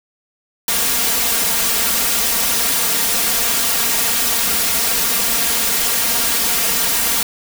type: noise with comb filter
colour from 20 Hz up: white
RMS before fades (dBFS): -17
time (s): 0.68-7.23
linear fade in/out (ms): 2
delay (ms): 4.3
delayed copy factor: +1
effects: none